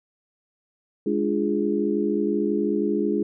harmonic tone with a mistuned harmonic, 69.3 Hz, C#2, in tune, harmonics 3 / 4 / 5 / 6, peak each -26 / -26 / -26 / -26 dBFS, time 1.06-3.23 s, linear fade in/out 5 ms, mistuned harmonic 4, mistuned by +100 cents, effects none

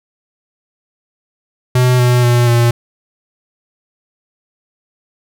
square tone with pitch steps, 125.7 / 123.33 / 121 / 118.71 Hz, B2 / B2 / B2 / A#2, +31 / -2 / -35 / +32 cents, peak -9 dBFS, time 1.75-2.71 s, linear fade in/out 5 ms, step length 240 ms, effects none

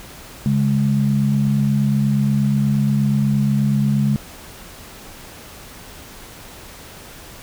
sine tone pair together, 139.31 / 207.7 Hz, C#3 / G#3, +9 / 0 cents, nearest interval perfect fifth, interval 691 cents, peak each -17 dBFS, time 0.46-4.16 s, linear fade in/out 0 ms, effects pink hiss -39 dBFS RMS until 7.42 s

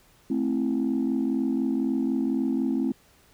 sine chord, A minor, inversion none, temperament just, 220 / 264 / 330 Hz, A3 / C4 / E4, 0 / +16 / +2 cents, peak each -27 / -24 / -28 dBFS, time 0.3-2.92 s, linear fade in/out 5 ms, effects tanh soft clip ceiling -17 dBFS + pink hiss -59 dBFS RMS until 3.33 s

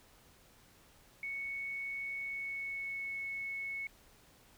sine tone with pitch glide, 2217 to 2202 Hz, C#7 to C#7, 0 to -12 cents, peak -37 dBFS, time 1.23-3.87 s, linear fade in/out 2 ms, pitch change -12 cents, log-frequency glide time 2.18-3.19 s, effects pink hiss -63 dBFS RMS until 4.57 s

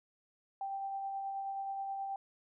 sine tone with tremolo, 784 Hz, G5, in tune, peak -35 dBFS, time 0.61-2.16 s, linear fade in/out 2 ms, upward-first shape sine, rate 9.4 Hz, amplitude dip 25%, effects none

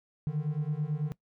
triangle beating tone pair, 145.9 / 155 Hz, D3 / D#3, -11 / -6 cents, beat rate 9.1 Hz, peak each -29 / -29 dBFS, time 0.27-1.12 s, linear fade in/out 0 ms, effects noise-tail reverb RT60 0.1 s tail -20 dB re dry + tanh soft clip ceiling -21 dBFS

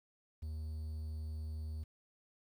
triangle tone with quantisation, 77.78 Hz, D#2, in tune, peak -37 dBFS, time 0.42-1.84 s, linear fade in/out 10 ms, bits 11, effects none

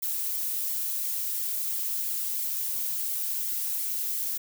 violet noise with flanger, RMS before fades -30 dBFS, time 0.02-4.38 s, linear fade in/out 10 ms, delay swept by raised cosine 0.89 to 4.39 ms, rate 2.9 Hz, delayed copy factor +0.6, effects none

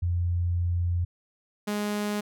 sine / sawtooth tone pair in turn, 87.31 / 207.7 Hz, F2 / G#3, 0 / 0 cents, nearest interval octave + minor third, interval 1500 cents, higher second, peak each -23 dBFS, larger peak neither, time 0.02-1.05 / 1.67-2.21 s, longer first, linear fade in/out 10 ms, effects none

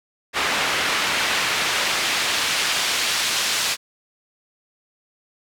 pink noise with band-pass filter sweep, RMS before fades -22 dBFS, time 0.33-3.77 s, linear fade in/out 50 ms, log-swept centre 1900 to 4400 Hz, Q 0.72, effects none

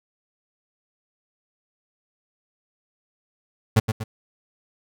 35% pulse tone with echo, 110 Hz, A2, in tune, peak -11 dBFS, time 3.76-3.8 s, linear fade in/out 10 ms, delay 120 ms, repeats 2, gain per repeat -7 dB, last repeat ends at 4.04 s, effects none

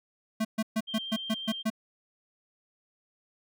square tone bursts, 220 Hz, A3, in tune, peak -26 dBFS, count 8, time 0.4-1.702 s, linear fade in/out 10 ms, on 49 ms, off 130 ms
sine tone with vibrato, 3163 Hz, G7, 15 cents sharp, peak -35 dBFS, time 0.87-1.63 s, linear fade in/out 20 ms, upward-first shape sine, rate 11 Hz, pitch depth 9 cents each way
effects none

